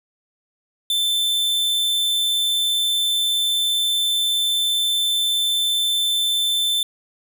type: tone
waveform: 45% pulse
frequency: 3539 Hz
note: A7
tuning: 9 cents sharp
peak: -18 dBFS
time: 0.9-6.83 s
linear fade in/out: 2 ms
effects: none